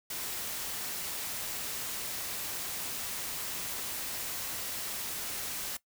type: noise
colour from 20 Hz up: white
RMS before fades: -37 dBFS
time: 0.1-5.77 s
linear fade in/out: 5 ms
effects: noise-tail reverb RT60 0.1 s tail -18 dB re dry